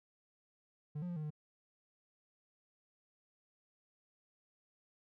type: tone with pitch steps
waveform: triangle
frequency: 149.3 / 177.7 / 174.4 / 153.7 / 151.2 Hz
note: D3 / F3 / F3 / D#3 / D#3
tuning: +29 / +30 / -2 / -21 / -49 cents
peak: -36 dBFS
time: 0.95-1.305 s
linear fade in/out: 10 ms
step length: 71 ms
effects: none